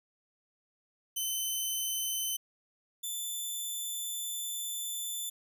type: tone pair in turn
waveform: 10% pulse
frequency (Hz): 3052 / 3519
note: G7 / A7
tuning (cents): -47 / 0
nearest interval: major second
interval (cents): 247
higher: second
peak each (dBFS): -23 / -27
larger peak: first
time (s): 1.16-2.37 / 3.03-5.3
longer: second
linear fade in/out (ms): 10
effects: none